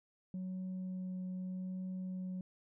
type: tone with vibrato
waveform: sine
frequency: 185 Hz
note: F#3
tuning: in tune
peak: -36 dBFS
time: 0.34-2.41 s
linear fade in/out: 2 ms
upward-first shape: triangle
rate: 0.82 Hz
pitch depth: 9 cents each way
effects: tanh soft clip ceiling -37 dBFS